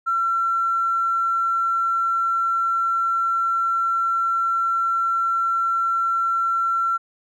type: tone with tanh clipping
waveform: triangle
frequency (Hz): 1355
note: E6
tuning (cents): +47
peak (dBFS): -18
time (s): 0.06-6.98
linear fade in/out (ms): 20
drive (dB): 3
effects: none